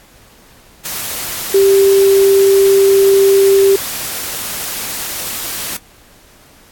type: tone in noise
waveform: sine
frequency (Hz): 392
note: G4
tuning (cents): 0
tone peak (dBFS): -6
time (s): 1.54-3.76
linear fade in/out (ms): 5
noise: white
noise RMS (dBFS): -22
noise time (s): 0.85-5.77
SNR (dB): +13
effects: pink hiss -45 dBFS RMS until 6.71 s + AAC 64 kbps